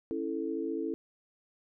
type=chord; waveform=sine; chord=A major; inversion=first; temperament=equal with one note detuned; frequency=275.3 / 329.6 / 440 Hz; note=C#4 / E4 / A4; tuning=-12 / 0 / 0 cents; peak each=-37 / -34 / -36 dBFS; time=0.11-0.94 s; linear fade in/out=0 ms; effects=none